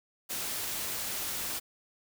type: noise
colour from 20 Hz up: white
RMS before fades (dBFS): -35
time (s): 0.29-1.6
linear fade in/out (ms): 20
effects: none